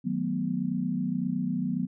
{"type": "chord", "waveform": "sine", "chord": "B dominant seventh", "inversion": "first", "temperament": "equal with one note detuned", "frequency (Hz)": [155.56, 185, 219.1, 246.9], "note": ["D#3", "F#3", "A3", "B3"], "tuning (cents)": [0, 0, -7, 0], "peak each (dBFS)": [-35, -30, -35, -30], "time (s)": [0.04, 1.87], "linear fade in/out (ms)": 20, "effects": []}